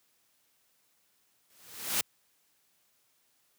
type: noise with exponential growth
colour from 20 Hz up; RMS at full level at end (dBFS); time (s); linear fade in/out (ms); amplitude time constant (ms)
white; -26; 1.5-2.01; 2; 110
effects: white hiss -71 dBFS RMS until 3.58 s + high-pass 80 Hz 12 dB/octave